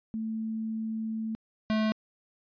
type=tone pair in turn; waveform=sine / square; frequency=221.4 / 217.2 Hz; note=A3 / A3; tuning=+11 / -22 cents; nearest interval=unison; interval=33 cents; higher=first; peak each=-30 / -25 dBFS; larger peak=second; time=0.14-1.35 / 1.7-1.92 s; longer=first; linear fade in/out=0 ms; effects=resampled to 11025 Hz